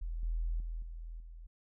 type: tone with level steps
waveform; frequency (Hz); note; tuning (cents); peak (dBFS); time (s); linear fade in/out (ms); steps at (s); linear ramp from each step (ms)
sine; 41.2; E1; 0; -35 / -31 / -36 / -41 / -46; 0.01-1.47; 10; 0.23 / 0.6 / 0.82 / 1.2; 2
effects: none